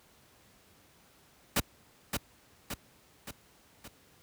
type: noise with echo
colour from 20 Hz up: pink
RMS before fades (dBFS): -25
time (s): 1.56-1.6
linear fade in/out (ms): 5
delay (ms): 570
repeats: 4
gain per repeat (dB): -5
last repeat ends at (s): 3.88
effects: pink hiss -62 dBFS RMS until 4.22 s + high-pass 60 Hz 12 dB/octave